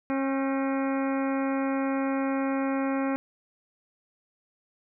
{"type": "harmonic tone with a mistuned harmonic", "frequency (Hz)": 270.9, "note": "C#4", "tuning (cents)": -40, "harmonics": [1, 2, 3, 4, 5, 6, 7, 8, 9], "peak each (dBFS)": [-26, -32, -36, -38, -40, -42, -43, -44, -45], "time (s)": [0.1, 3.16], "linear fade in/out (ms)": 0, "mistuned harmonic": 6, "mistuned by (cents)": -67, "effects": []}